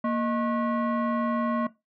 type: tone with frequency modulation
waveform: sine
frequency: 233.1 Hz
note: A#3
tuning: in tune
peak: -22 dBFS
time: 0.04-1.67 s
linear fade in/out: 5 ms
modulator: 854 Hz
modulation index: 0.95
effects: noise-tail reverb RT60 0.2 s tail -17 dB re dry + tanh soft clip ceiling -20 dBFS